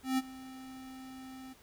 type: tone with ADSR envelope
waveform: square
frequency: 261.6 Hz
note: C4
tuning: in tune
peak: -27 dBFS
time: 0.03-1.54 s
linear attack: 150 ms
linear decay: 32 ms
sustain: -19 dB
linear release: 18 ms
effects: pink hiss -61 dBFS RMS until 1.62 s